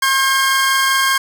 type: tone pair together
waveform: sawtooth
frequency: 1075.7 / 1601 Hz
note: C6 / G6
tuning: +48 / +36 cents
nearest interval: perfect fifth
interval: 688 cents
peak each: -12 dBFS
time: 0.02-1.18 s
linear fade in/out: 5 ms
effects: none